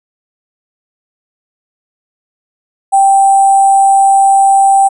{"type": "tone with sample-and-hold", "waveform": "sine", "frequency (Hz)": 784, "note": "G5", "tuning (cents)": 0, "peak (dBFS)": -4, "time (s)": [2.92, 4.89], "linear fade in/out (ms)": 20, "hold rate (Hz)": 8820, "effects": ["resampled to 32000 Hz"]}